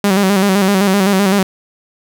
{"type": "tone with vibrato", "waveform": "sawtooth", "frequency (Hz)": 195.6, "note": "G3", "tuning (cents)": -4, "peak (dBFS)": -6, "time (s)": [0.04, 1.43], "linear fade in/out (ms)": 2, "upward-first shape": "square", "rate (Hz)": 7.8, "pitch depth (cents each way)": 61, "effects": ["7-bit"]}